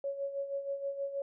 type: tone with tremolo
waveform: sine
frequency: 556 Hz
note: C#5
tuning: 5 cents sharp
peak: -31 dBFS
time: 0.04-1.22 s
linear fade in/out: 2 ms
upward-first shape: sine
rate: 6.3 Hz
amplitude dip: 65%
effects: none